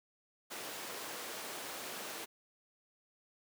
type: high-pass noise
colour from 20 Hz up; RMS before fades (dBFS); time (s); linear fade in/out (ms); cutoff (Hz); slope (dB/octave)
pink; -44; 0.5-2.26; 20; 370; 12
effects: none